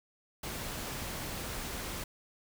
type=noise; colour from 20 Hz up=pink; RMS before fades=-39 dBFS; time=0.43-2.04 s; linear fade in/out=5 ms; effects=none